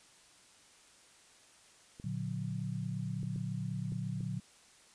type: clicks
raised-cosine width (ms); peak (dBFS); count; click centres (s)
3; -35; 5; 1.999 / 3.231 / 3.36 / 3.921 / 4.207
type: chord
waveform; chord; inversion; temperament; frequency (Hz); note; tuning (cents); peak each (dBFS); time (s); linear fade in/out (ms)
sine; Bb augmented; none; just; 116.54 / 145.68 / 182.1; Bb2 / D3 / F#3; 0 / -14 / -27; -39; 2.04-4.4; 5
effects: white hiss -61 dBFS RMS until 4.94 s + resampled to 22050 Hz